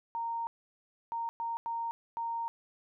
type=tone bursts at uneven times; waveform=sine; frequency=925 Hz; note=A#5; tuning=14 cents flat; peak=-32 dBFS; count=5; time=0.15-0.47 / 1.12-1.29 / 1.4-1.57 / 1.66-1.91 / 2.17-2.48 s; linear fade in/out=0 ms; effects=none